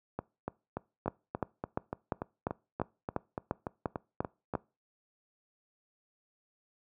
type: two click trains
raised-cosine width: 1 ms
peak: -20 / -16 dBFS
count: 16 / 11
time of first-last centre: 0.19-4.538 / 1.08-4.552 s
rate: 3.45 / 2.88 Hz
effects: noise-tail reverb RT60 0.3 s tail -23 dB re dry + high-pass 80 Hz 12 dB/octave